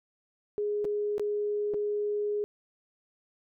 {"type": "tone with dropouts", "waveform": "sine", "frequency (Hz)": 415.3, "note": "G#4", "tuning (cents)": 0, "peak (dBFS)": -27, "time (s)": [0.58, 2.44], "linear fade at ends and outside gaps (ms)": 0, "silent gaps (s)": [[0.845, 0.851], [1.181, 1.196], [1.737, 1.743]], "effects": []}